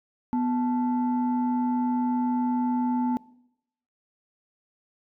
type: tone pair together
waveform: sine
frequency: 246.9 / 876.3 Hz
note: B3 / A5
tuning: 0 / -7 cents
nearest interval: octave + minor seventh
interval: 2193 cents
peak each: -22 / -29 dBFS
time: 0.33-3.17 s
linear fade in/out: 0 ms
effects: noise-tail reverb RT60 0.8 s tail -22 dB re dry + tanh soft clip ceiling -17 dBFS